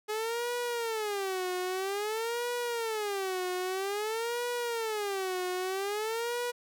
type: tone with vibrato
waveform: sawtooth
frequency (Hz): 419.9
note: G#4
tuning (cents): +19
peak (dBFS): -27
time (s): 0.08-6.52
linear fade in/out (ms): 20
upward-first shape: sine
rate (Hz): 0.51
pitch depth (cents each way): 250
effects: none